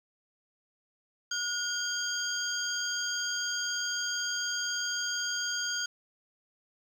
sine tone cluster, 1446 / 3193 / 4768 / 6550 Hz, F#6 / G7 / D8 / G#8, -40 / +31 / +25 / -25 cents, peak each -34 / -37 / -36 / -36 dBFS, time 1.31-5.86 s, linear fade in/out 5 ms, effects 9-bit

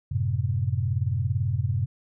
sine chord, F# diminished, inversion none, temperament equal, 92.5 / 110 / 130.81 Hz, F#2 / A2 / C3, 0 / 0 / 0 cents, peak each -27 dBFS, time 0.11-1.86 s, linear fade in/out 10 ms, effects none

